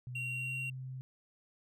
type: tone with pitch glide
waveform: sine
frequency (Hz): 124.8 to 130.02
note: B2 to C3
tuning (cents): +19 to -11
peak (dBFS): -40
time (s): 0.07-1.01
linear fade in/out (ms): 0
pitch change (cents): +70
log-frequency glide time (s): 0.31-0.58
type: tone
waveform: triangle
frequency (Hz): 2751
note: F7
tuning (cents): -27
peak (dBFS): -35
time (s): 0.15-0.7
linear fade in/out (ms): 5
effects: none